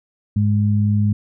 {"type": "tone pair together", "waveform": "sine", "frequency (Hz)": [103.85, 207.7], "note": ["G#2", "G#3"], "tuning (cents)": [0, 0], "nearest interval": "octave", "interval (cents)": 1200, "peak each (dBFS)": [-15, -19], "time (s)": [0.36, 1.13], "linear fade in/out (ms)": 5, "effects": []}